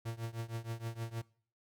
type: tone with tremolo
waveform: 45% pulse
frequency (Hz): 114.9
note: A#2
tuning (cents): -25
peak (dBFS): -35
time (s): 0.05-1.22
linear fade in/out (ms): 10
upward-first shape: triangle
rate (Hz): 6.4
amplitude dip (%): 95
effects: noise-tail reverb RT60 0.5 s tail -22 dB re dry